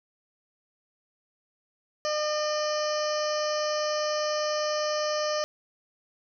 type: harmonic tone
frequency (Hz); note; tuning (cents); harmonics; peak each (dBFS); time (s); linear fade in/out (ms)
605; D#5; -49; 1 / 2 / 3 / 4 / 5 / 7 / 8 / 9 / 10; -27 / -33 / -38 / -45 / -41 / -42 / -39 / -38 / -40; 2.05-5.44; 0
effects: none